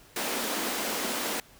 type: high-pass noise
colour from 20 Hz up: pink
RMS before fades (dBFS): -31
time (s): 0.16-1.4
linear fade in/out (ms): 2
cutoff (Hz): 210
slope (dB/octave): 48
effects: pink hiss -55 dBFS RMS until 1.59 s